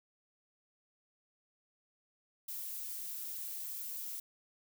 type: noise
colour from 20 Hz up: violet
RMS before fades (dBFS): -42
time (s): 2.48-4.2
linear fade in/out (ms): 5
effects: none